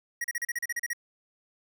square tone bursts, 1900 Hz, A#6, 33 cents sharp, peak -29 dBFS, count 11, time 0.21-0.933 s, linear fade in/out 5 ms, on 33 ms, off 36 ms, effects none

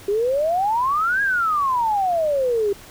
sine exponential two-way sweep, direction up then down, 392 to 1659 to 392 Hz, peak -17 dBFS, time 0.08-2.73 s, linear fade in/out 5 ms, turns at 1.22 s, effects pink hiss -43 dBFS RMS until 2.9 s

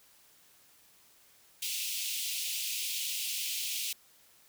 pink high-pass noise, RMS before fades -35 dBFS, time 1.62-3.93 s, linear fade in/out 5 ms, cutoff 2500 Hz, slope 48 dB/octave, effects white hiss -62 dBFS RMS until 4.48 s

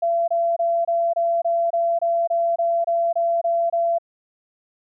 sine tone bursts, 678 Hz, E5, 49 cents sharp, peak -17 dBFS, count 14, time 0.02-3.985 s, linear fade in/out 10 ms, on 260 ms, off 25 ms, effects none

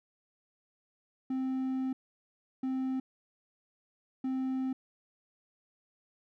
triangle tone bursts at uneven times, 261.6 Hz, C4, in tune, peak -28 dBFS, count 3, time 1.3-1.93 / 2.63-3 / 4.24-4.73 s, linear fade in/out 5 ms, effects none

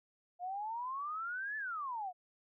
sine exponential two-way sweep, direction up then down, 698.5 to 1760 to 698.5 Hz, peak -37 dBFS, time 0.39-2.13 s, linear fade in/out 50 ms, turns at 1.57 s, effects none

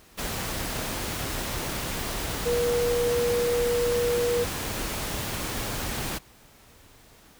sine tone in noise, 480 Hz, B4, 49 cents flat, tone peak -22 dBFS, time 2.45-4.45 s, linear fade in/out 20 ms, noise pink, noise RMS -31 dBFS, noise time 0.17-6.19 s, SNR +6 dB, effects pink hiss -54 dBFS RMS until 7.39 s

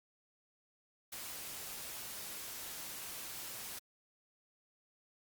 white noise, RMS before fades -45 dBFS, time 1.12-3.79 s, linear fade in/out 5 ms, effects Opus 48 kbps

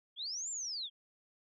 sine linear two-way sweep, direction up then down, 3171 to 7459 to 3171 Hz, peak -37 dBFS, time 0.16-0.9 s, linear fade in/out 50 ms, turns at 0.5 s, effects none

